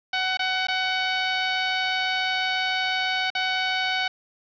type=tone with dropouts; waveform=10% pulse; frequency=749 Hz; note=F#5; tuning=21 cents sharp; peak=-14 dBFS; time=0.13-4.08 s; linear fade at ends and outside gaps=5 ms; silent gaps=0.372-0.392 / 0.671-0.683 / 3.303-3.35 s; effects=resampled to 11025 Hz + 7-bit

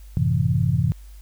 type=chord; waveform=sine; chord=F# half-diminished seventh; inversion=none; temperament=equal; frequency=92.5 / 110 / 130.81 / 164.81 Hz; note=F#2 / A2 / C3 / E3; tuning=0 / 0 / 0 / 0 cents; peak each=-24 / -24 / -21 / -23 dBFS; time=0.17-0.92 s; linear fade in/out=0 ms; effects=added 50 Hz sine -39 dBFS peak until 1.21 s + white hiss -56 dBFS RMS until 1.21 s

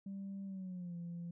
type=tone with pitch glide; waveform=sine; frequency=196 to 171.62 Hz; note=G3 to F3; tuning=0 to -30 cents; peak=-40 dBFS; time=0.06-1.31 s; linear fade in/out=5 ms; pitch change=-230 cents; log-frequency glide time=0.45-0.96 s; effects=tanh soft clip ceiling -39 dBFS

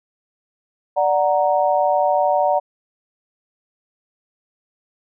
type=chord; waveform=sine; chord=D augmented; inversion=none; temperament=equal; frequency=587.3 / 740 / 932.3 Hz; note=D5 / F#5 / A#5; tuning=0 / 0 / 0 cents; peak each=-18 / -18 / -21 dBFS; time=0.96-2.6 s; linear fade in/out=20 ms; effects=none

